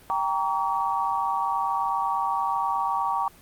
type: chord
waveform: sine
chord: G diminished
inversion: none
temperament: equal with one note detuned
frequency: 784 / 932.3 / 1136.6 Hz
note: G5 / Bb5 / Db6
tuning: 0 / 0 / +43 cents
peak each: -28 / -26 / -27 dBFS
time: 0.1-3.28 s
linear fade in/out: 0 ms
effects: pink hiss -52 dBFS RMS until 3.41 s + Opus 32 kbps